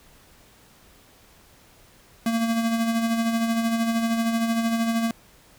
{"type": "tone with tremolo", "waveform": "square", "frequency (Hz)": 228.6, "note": "A#3", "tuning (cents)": -34, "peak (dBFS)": -20, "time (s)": [2.26, 5.11], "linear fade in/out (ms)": 2, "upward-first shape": "sine", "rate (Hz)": 13, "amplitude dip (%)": 45, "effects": ["pink hiss -54 dBFS RMS until 5.58 s"]}